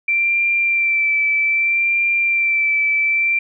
sine tone with vibrato, 2347 Hz, D7, 2 cents flat, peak -14 dBFS, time 0.08-3.39 s, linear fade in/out 5 ms, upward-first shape sine, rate 0.63 Hz, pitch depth 24 cents each way, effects none

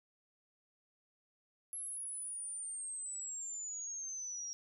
sine exponential sweep, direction down, 11175 to 5630 Hz, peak -40 dBFS, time 1.73-4.53 s, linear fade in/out 0 ms, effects none

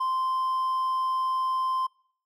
triangle tone with hard clipping, 1041 Hz, C6, 9 cents flat, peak -25 dBFS, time 0-1.87 s, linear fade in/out 10 ms, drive 5 dB, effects noise-tail reverb RT60 0.6 s tail -26 dB re dry

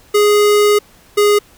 square tone pair in turn, 415.3 / 413.6 Hz, G#4 / G#4, 0 / -7 cents, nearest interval unison, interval 7 cents, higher first, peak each -9 dBFS, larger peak neither, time 0.14-0.79 / 1.17-1.39 s, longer first, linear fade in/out 10 ms, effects pink hiss -47 dBFS RMS until 1.57 s

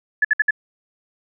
sine tone bursts, 1717 Hz, A6, 43 cents flat, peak -12 dBFS, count 4, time 0.22-0.508 s, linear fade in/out 5 ms, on 27 ms, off 60 ms, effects none

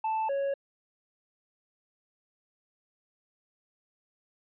triangle tone pair in turn, 880 / 554.4 Hz, A5 / C#5, 0 / 0 cents, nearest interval minor sixth, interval 800 cents, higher first, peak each -25 dBFS, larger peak neither, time 0.04-0.29 / 0.29-0.54 s, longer neither, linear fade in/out 5 ms, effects resampled to 8000 Hz

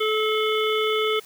harmonic tone, 432.8 Hz, A4, 29 cents flat, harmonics 1 / 3 / 5 / 7 / 8, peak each -22 / -27 / -29 / -30 / -31 dBFS, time 0-1.2 s, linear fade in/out 10 ms, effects white hiss -48 dBFS RMS until 1.25 s

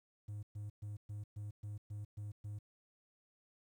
triangle tone bursts, 103.83 Hz, G#2, in tune, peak -39 dBFS, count 9, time 0.28-2.59 s, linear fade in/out 10 ms, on 150 ms, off 120 ms, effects tanh soft clip ceiling -35 dBFS + 12-bit

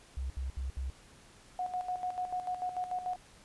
sine tone bursts, 65.8 Hz, C2, 10 cents sharp, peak -33 dBFS, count 4, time 0.17-0.9 s, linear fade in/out 0 ms, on 130 ms, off 70 ms
sine tone with tremolo, 729 Hz, F#5, 26 cents flat, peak -31 dBFS, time 1.59-3.16 s, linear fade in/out 2 ms, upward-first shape square, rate 6.8 Hz, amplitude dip 65%
effects pink hiss -58 dBFS RMS until 3.44 s + resampled to 24000 Hz

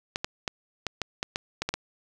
clicks, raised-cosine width 0.2 ms, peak -11 dBFS, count 10, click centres 0.159 / 0.245 / 0.478 / 0.867 / 1.017 / 1.229 / 1.359 / 1.62 / 1.69 / 1.74 s, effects none

